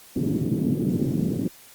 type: band-pass noise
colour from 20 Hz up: pink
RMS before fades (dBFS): -24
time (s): 0.16-1.48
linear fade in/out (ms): 2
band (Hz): 140 to 320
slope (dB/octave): 24
effects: white hiss -49 dBFS RMS until 1.74 s + Opus 48 kbps